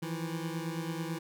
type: beating tone pair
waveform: 25% pulse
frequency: 161.7 / 170.8 Hz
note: E3 / F3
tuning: -33 / -38 cents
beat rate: 9.1 Hz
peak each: -32 / -35 dBFS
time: 0.02-1.19 s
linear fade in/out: 10 ms
effects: none